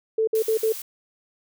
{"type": "tone bursts", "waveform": "sine", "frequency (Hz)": 442.3, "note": "A4", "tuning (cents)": 9, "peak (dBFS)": -18, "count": 4, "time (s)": [0.18, 0.724], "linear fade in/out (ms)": 5, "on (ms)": 94, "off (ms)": 56}
{"type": "noise", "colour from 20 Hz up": "blue", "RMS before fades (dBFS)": -35, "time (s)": [0.35, 0.82], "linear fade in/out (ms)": 2}
{"effects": []}